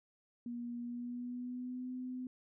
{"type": "tone with pitch glide", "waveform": "sine", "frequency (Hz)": [239.2, 253.4], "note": ["A#3", "B3"], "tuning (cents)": [45, 45], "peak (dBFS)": -39, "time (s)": [0.46, 2.27], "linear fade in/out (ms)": 2, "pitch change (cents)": 100, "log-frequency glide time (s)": [0.8, 1.91], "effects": []}